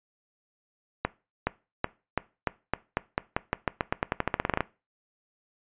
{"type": "accelerating click train", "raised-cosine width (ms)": 0.5, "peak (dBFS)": -9, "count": 24, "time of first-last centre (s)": [1.05, 4.606], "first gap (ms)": 420, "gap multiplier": 0.89, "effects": ["noise-tail reverb RT60 0.3 s tail -20 dB re dry", "resampled to 8000 Hz"]}